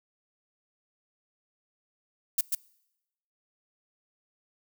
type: noise with echo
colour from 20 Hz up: violet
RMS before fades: -24 dBFS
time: 2.38-2.41 s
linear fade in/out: 5 ms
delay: 140 ms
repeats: 1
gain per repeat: -3 dB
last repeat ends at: 2.55 s
effects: noise-tail reverb RT60 0.9 s tail -24 dB re dry